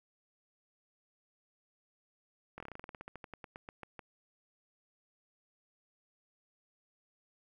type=slowing click train; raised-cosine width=0.5 ms; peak=-30 dBFS; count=21; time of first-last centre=2.58-3.992 s; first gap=22 ms; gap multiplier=1.11; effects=11-bit